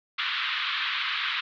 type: band-pass noise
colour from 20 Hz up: white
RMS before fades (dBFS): -29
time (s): 0.18-1.41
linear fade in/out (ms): 10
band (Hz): 1100 to 3800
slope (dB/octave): 48
effects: none